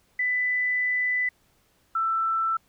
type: tone pair in turn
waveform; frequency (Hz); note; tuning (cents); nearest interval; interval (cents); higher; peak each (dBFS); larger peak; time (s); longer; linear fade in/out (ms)
sine; 1994 / 1330.8; B6 / E6; +16 / +16; perfect fifth; 700; first; -22; neither; 0.19-1.29 / 1.95-2.57; first; 5
effects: pink hiss -65 dBFS RMS until 2.68 s